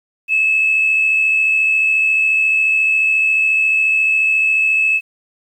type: tone with amplitude modulation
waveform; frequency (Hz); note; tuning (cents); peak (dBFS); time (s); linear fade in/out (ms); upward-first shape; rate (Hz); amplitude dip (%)
sine; 2600; E7; -24; -9; 0.28-5.01; 50; sine; 74.2; 40
effects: tanh soft clip ceiling -6 dBFS + 8-bit